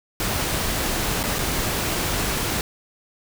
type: noise with dropouts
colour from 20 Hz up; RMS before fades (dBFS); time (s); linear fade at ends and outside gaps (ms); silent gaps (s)
pink; -24; 0.2-2.61; 1; 1.231-1.237 / 1.386-1.39
effects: none